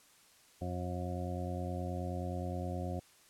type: harmonic tone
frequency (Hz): 89.5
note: F2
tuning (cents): +43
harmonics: 1 / 2 / 3 / 4 / 6 / 7 / 8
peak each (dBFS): -38 / -42 / -45 / -46 / -45 / -48 / -45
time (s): 0.61-3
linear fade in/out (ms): 10
effects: white hiss -63 dBFS RMS until 3.29 s + low-pass 11000 Hz 12 dB/octave